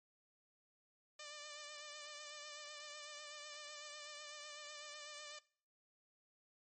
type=tone with vibrato; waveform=5% pulse; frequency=594 Hz; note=D5; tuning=20 cents sharp; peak=-38 dBFS; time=1.19-5.39 s; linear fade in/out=5 ms; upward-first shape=triangle; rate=8 Hz; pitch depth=39 cents each way; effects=noise-tail reverb RT60 0.5 s tail -21 dB re dry + MP3 32 kbps